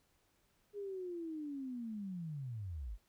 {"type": "linear sweep", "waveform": "sine", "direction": "down", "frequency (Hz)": [415.3, 42.86], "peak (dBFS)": -40, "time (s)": [0.73, 2.98], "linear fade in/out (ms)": 50, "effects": ["pink hiss -75 dBFS RMS until 3.08 s"]}